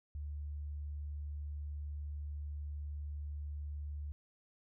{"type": "tone", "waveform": "sine", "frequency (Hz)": 73.42, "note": "D2", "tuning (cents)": 0, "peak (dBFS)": -39, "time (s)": [0.15, 4.12], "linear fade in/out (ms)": 0, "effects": []}